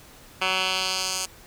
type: tone with band-pass filter sweep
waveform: 10% pulse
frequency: 187.3 Hz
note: F#3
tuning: 21 cents sharp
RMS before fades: -26 dBFS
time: 0.41-1.26 s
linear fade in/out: 10 ms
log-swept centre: 2300 to 7200 Hz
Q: 1.5
effects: pink hiss -49 dBFS RMS until 1.46 s